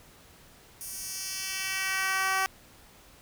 10% pulse tone with high-pass filter sweep, 381.9 Hz, G4, 45 cents flat, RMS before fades -31 dBFS, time 0.81-2.46 s, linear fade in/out 0 ms, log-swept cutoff 9600 to 790 Hz, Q 1.1, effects pink hiss -55 dBFS RMS until 3.21 s

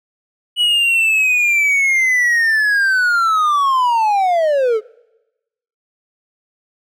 triangle linear sweep, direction down, 2946 to 415.3 Hz, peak -10 dBFS, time 0.56-4.81 s, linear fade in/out 50 ms, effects noise-tail reverb RT60 1.0 s tail -24 dB re dry

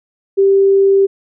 sine tone, 392 Hz, G4, in tune, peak -7 dBFS, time 0.37-1.07 s, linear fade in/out 20 ms, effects none

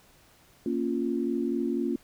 sine chord, Bb minor, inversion none, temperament equal, 233.1 / 277.2 / 349.2 Hz, Bb3 / Db4 / F4, 0 / 0 / 0 cents, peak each -30 dBFS, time 0.66-1.96 s, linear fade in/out 2 ms, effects pink hiss -59 dBFS RMS until 2.03 s

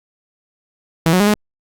sawtooth tone with pitch steps, 163.5 / 183.1 / 205 / 209.9 Hz, E3 / F#3 / G#3 / G#3, -14 / -18 / -22 / +19 cents, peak -7 dBFS, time 1.06-1.34 s, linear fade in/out 2 ms, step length 70 ms, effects Opus 48 kbps

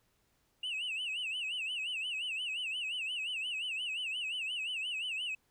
sine tone with vibrato, 2771 Hz, F7, 14 cents flat, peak -32 dBFS, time 0.63-5.35 s, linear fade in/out 5 ms, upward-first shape sine, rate 5.7 Hz, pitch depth 160 cents each way, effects tanh soft clip ceiling -33 dBFS + pink hiss -74 dBFS RMS until 5.5 s

